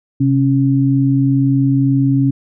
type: tone pair together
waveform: sine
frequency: 132.07 / 275.2 Hz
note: C3 / C#4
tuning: +17 / -12 cents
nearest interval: octave + minor second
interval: 1271 cents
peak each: -13 dBFS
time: 0.2-2.31 s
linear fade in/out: 10 ms
effects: none